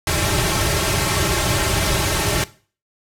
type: noise with comb filter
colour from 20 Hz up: pink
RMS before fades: -19 dBFS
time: 0.07-2.44 s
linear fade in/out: 2 ms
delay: 4.1 ms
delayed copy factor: -1
effects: noise-tail reverb RT60 0.4 s tail -18 dB re dry + low-pass 12000 Hz 12 dB/octave